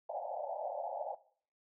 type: band-pass noise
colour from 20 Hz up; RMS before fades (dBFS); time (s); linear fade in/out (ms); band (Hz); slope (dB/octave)
pink; -40; 0.09-1.15; 5; 550 to 850; 96
effects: noise-tail reverb RT60 0.5 s tail -17 dB re dry